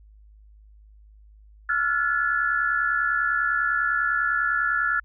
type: tone cluster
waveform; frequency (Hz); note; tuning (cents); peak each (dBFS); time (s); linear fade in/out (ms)
sine; 1365 / 1435 / 1720; F6 / F6 / A6; -40 / +47 / -40; -25; 1.69-5; 5
effects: added 52 Hz sine -48 dBFS peak until 5.04 s